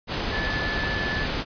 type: tone in noise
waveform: sine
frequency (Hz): 1736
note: A6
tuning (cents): -24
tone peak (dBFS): -28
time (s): 0.3-1.28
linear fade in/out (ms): 50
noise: pink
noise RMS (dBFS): -27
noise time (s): 0.07-1.45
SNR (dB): -4
effects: resampled to 11025 Hz